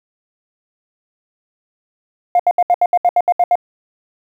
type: tone bursts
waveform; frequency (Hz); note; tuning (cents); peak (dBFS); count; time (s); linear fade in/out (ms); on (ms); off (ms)
sine; 708; F5; +23; -7; 11; 2.35-3.555; 2; 45; 71
effects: tanh soft clip ceiling -6 dBFS + 8-bit